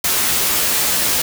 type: noise with comb filter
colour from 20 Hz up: white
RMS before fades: -17 dBFS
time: 0.04-1.22 s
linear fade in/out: 5 ms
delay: 13 ms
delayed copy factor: +0.5
effects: none